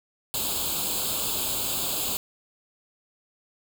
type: noise with comb filter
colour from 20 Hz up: white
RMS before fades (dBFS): -28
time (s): 0.34-2.17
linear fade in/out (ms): 0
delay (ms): 0.26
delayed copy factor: +0.9
effects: none